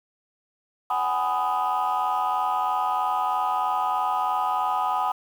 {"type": "chord", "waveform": "sine", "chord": "G# minor seventh", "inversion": "third", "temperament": "just", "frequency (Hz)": [747.5, 830.6, 996.7, 1245.9], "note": ["F#5", "G#5", "B5", "D#6"], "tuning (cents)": [17, 0, 16, 2], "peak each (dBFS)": -26, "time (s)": [0.9, 5.12], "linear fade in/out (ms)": 5, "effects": ["tanh soft clip ceiling -16 dBFS", "8-bit"]}